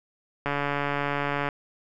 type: click train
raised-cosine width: 0.5 ms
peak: -12 dBFS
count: 148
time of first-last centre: 0.46-1.488 s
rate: 143 Hz
effects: none